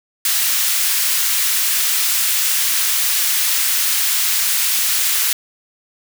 white high-pass noise, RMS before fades -17 dBFS, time 0.25-5.33 s, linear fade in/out 2 ms, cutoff 1600 Hz, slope 12 dB/octave, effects none

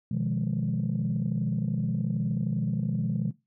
sine chord, F half-diminished seventh, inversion second, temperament equal with one note detuned, 125.05 / 155.56 / 174.61 / 207.7 Hz, Cb3 / Eb3 / F3 / Ab3, +22 / 0 / 0 / 0 cents, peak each -30 dBFS, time 0.11-3.31 s, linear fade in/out 5 ms, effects noise-tail reverb RT60 0.2 s tail -17 dB re dry + tanh soft clip ceiling -19 dBFS

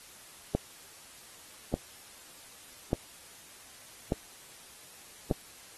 click train, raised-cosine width 2 ms, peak -13 dBFS, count 5, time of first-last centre 0.55-5.312 s, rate 0.84 Hz, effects white hiss -52 dBFS RMS until 5.77 s + AAC 32 kbps

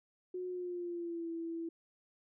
sine tone with pitch glide, 364 to 331.9 Hz, F#4 to E4, -28 to +12 cents, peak -37 dBFS, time 0.34-1.69 s, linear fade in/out 5 ms, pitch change -160 cents, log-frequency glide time 0.48-1.3 s, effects none

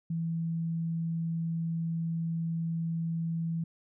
sine tone, 165.2 Hz, E3, 4 cents sharp, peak -29 dBFS, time 0.1-3.64 s, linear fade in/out 5 ms, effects none

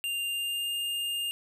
square tone with pitch glide, 2794 to 2815 Hz, F7 to F7, 0 to +13 cents, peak -30 dBFS, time 0.04-1.31 s, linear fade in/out 0 ms, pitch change +13 cents, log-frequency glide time 0.26-0.76 s, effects none

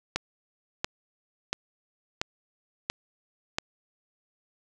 click train, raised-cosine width 0.2 ms, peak -9 dBFS, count 6, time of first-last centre 0.16-3.585 s, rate 1.46 Hz, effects none

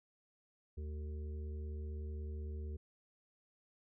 harmonic tone with a mistuned harmonic, 75.9 Hz, D#2, 42 cents flat, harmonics 1 / 3 / 5 / 6, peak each -40 / -55 / -54 / -59 dBFS, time 0.77-2.77 s, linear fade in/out 10 ms, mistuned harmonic 3, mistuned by -89 cents, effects none

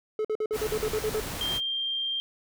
triangle tone bursts, 431.3 Hz, A4, 35 cents flat, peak -23 dBFS, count 10, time 0.19-1.201 s, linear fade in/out 2 ms, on 57 ms, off 49 ms
pink noise, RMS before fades -35 dBFS, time 0.52-1.61 s, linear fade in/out 50 ms
sine tone, 3182 Hz, G7, 25 cents sharp, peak -27 dBFS, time 1.41-2.2 s, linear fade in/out 0 ms
effects none

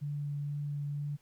sine tone with vibrato, 144.9 Hz, D3, 23 cents flat, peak -33 dBFS, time 0.01-1.17 s, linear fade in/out 20 ms, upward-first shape triangle, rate 2.1 Hz, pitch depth 11 cents each way, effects pink hiss -69 dBFS RMS until 1.21 s

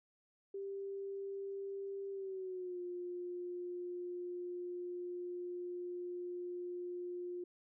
sine tone with pitch glide, 393.8 to 354.9 Hz, G4 to F4, +8 to +28 cents, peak -40 dBFS, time 0.54-7.44 s, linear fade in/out 5 ms, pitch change -180 cents, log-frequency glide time 2.11-2.8 s, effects none

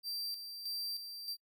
45% pulse tone with tremolo, 4699 Hz, D8, in tune, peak -36 dBFS, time 0.03-1.37 s, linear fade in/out 50 ms, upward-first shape square, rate 1.6 Hz, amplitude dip 55%, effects noise-tail reverb RT60 0.1 s tail -26 dB re dry

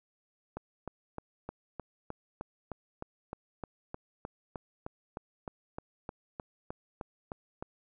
click train, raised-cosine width 1 ms, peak -24 dBFS, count 24, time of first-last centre 0.57-7.625 s, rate 3.26 Hz, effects none

